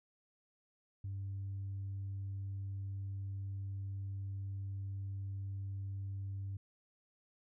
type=tone; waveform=sine; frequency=98 Hz; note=G2; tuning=in tune; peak=-37 dBFS; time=1.04-6.57 s; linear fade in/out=5 ms; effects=tanh soft clip ceiling -36 dBFS